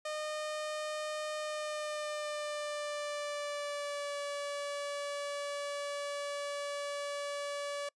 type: tone with pitch glide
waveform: sawtooth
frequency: 611 to 573.4 Hz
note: D#5 to D5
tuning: -32 to -42 cents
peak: -32 dBFS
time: 0.05-7.89 s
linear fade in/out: 5 ms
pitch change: -110 cents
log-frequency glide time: 1.36-4.18 s
effects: noise-tail reverb RT60 0.1 s tail -26 dB re dry + resampled to 22050 Hz